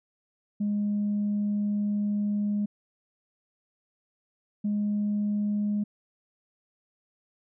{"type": "tone pair in turn", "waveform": "sine", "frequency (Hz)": [206.4, 207.3], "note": ["G#3", "G#3"], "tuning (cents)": [-10, -3], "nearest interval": "unison", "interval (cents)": 7, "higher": "second", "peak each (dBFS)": -23, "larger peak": "neither", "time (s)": [[0.6, 2.66], [4.64, 5.84]], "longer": "first", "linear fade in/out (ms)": 10, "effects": ["tanh soft clip ceiling -21 dBFS"]}